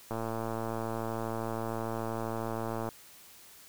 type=click train; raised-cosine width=1 ms; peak=-21 dBFS; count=315; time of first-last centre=0.11-2.889 s; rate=113 Hz; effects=white hiss -54 dBFS RMS until 3.68 s